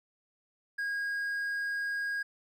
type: tone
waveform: triangle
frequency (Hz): 1635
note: G#6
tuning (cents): -28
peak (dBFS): -29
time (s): 0.78-2.23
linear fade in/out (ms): 10
effects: none